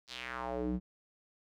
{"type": "tone with band-pass filter sweep", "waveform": "square", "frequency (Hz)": 62, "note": "B1", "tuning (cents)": 7, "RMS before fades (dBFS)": -37, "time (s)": [0.07, 0.8], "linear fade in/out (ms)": 50, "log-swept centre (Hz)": [4900, 180], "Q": 2.7, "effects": []}